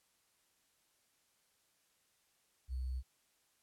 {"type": "tone with sample-and-hold", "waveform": "sine", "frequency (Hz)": 63.9, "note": "C2", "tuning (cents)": -40, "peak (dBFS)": -36, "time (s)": [2.68, 3.03], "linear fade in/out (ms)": 50, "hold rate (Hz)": 4410, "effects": ["white hiss -75 dBFS RMS until 3.62 s", "low-pass 12000 Hz 12 dB/octave"]}